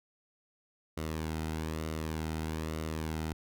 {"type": "tone with flanger", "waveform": "sawtooth", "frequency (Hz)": 79, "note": "D#2", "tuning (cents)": 27, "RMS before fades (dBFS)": -36, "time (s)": [0.97, 3.33], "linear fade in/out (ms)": 5, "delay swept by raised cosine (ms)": [1.2, 1.78], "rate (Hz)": 1.1, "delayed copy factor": -0.5, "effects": []}